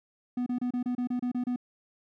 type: tone bursts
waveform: triangle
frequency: 246.9 Hz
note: B3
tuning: in tune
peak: -25 dBFS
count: 10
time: 0.37-1.561 s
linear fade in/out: 5 ms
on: 93 ms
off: 29 ms
effects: none